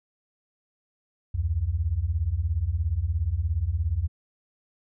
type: beating tone pair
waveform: sine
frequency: 70.8 / 87.8 Hz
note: C#2 / F2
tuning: +37 / +10 cents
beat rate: 17 Hz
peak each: -27 / -25 dBFS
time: 1.34-4.08 s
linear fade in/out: 10 ms
effects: none

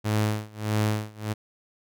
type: tone with tremolo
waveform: sawtooth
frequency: 106.8 Hz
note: G#2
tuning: 49 cents sharp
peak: -17 dBFS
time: 0.04-1.34 s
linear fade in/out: 20 ms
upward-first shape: sine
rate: 1.6 Hz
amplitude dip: 95%
effects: none

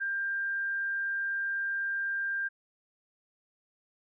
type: tone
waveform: sine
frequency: 1592 Hz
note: G6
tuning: 26 cents sharp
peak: -29 dBFS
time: 0-2.49 s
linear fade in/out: 20 ms
effects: none

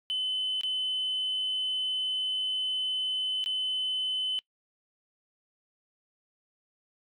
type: tone with dropouts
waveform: sine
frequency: 3033 Hz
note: F#7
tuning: 42 cents sharp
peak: -26 dBFS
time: 0.1-4.39 s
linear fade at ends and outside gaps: 0 ms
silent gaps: 0.611-0.634 / 3.441-3.46 s
effects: noise-tail reverb RT60 0.1 s tail -24 dB re dry + tanh soft clip ceiling -24 dBFS

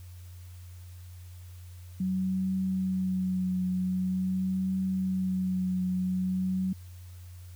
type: tone with vibrato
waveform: sine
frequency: 186.2 Hz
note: F#3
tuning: 11 cents sharp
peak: -26 dBFS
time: 2-6.73 s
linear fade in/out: 5 ms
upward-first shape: triangle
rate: 0.45 Hz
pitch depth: 26 cents each way
effects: added 89 Hz sine -43 dBFS peak until 7.55 s + white hiss -59 dBFS RMS until 7.55 s

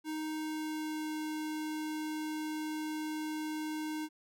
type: tone with pitch glide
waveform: square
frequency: 311.1 to 309 Hz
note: D#4 to D#4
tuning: 0 to -12 cents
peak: -36 dBFS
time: 0.04-4.09 s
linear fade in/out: 50 ms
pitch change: -12 cents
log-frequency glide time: 0.36-1.16 s
effects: none

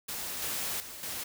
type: noise with level steps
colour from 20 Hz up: white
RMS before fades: -37 / -34 / -44 / -37 dBFS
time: 0.08-1.24 s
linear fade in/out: 10 ms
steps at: 0.42 / 0.8 / 1.03 s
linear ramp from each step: 2 ms
effects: none

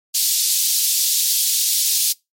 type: high-pass noise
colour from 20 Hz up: pink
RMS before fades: -18 dBFS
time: 0.14-2.13 s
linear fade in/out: 10 ms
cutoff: 4000 Hz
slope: 24 dB/octave
effects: noise-tail reverb RT60 0.2 s tail -24 dB re dry + MP3 64 kbps

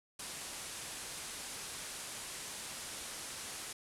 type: low-pass noise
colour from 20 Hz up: white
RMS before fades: -45 dBFS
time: 0.19-3.73 s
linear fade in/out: 5 ms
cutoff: 11000 Hz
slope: 48 dB/octave
effects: none

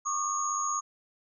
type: tone cluster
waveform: sine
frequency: 1111 / 1207 / 6640 Hz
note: C#6 / D6 / G#8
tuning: +4 / +47 / -1 cents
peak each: -32 / -32 / -32 dBFS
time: 0.05-0.81 s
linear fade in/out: 20 ms
effects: none

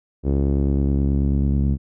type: tone with low-pass filter sweep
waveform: sawtooth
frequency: 69.3 Hz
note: C#2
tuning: in tune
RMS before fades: -19 dBFS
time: 0.23-1.78 s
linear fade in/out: 50 ms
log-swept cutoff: 390 to 210 Hz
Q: 1.7
effects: none

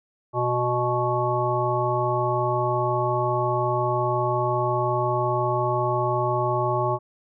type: harmonic tone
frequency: 122.8 Hz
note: B2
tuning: 9 cents flat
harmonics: 1 / 3 / 5 / 7 / 9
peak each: -27 / -27 / -27 / -27 / -27 dBFS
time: 0.33-6.99 s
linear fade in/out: 50 ms
effects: none

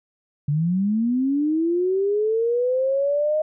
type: linear sweep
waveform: sine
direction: up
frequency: 140 to 623 Hz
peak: -18 dBFS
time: 0.48-3.42 s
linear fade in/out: 5 ms
effects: none

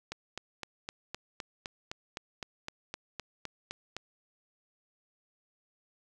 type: click train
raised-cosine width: 0.2 ms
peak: -20 dBFS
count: 16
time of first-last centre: 0.12-3.966 s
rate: 3.9 Hz
effects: none

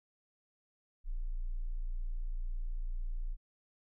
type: tone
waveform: sine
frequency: 29 Hz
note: A#0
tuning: 8 cents flat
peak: -33 dBFS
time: 1.04-3.37 s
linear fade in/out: 50 ms
effects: none

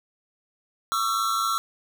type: tone cluster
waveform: square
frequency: 1120 / 1237 / 1341 Hz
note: C#6 / D#6 / E6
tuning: +18 / -10 / +29 cents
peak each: -30 / -32 / -25 dBFS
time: 0.92-1.58 s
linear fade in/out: 0 ms
effects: none

